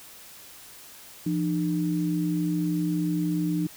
sine tone pair together, 170.9 / 303.8 Hz, F3 / D#4, -37 / -41 cents, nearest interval minor seventh, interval 996 cents, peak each -26 dBFS, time 1.26-3.67 s, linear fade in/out 5 ms, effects white hiss -47 dBFS RMS until 3.76 s

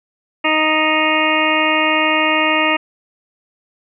harmonic tone, 311.1 Hz, D#4, in tune, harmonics 1 / 2 / 3 / 4 / 6 / 7 / 8 / 9, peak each -21 / -21 / -21 / -21 / -21 / -21 / -21 / -21 dBFS, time 0.44-2.77 s, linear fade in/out 10 ms, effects none

